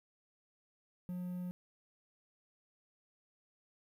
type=tone with quantisation; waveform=triangle; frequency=179.5 Hz; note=F3; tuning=48 cents sharp; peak=-36 dBFS; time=1.09-1.51 s; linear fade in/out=0 ms; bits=11; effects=none